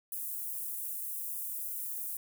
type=high-pass noise; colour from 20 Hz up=white; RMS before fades=-38 dBFS; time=0.12-2.17 s; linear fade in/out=2 ms; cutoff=10000 Hz; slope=24 dB/octave; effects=none